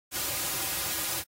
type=noise with comb filter; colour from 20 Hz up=white; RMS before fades=-31 dBFS; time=0.11-1.24 s; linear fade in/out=50 ms; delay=4.5 ms; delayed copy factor=-0.65; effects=AAC 48 kbps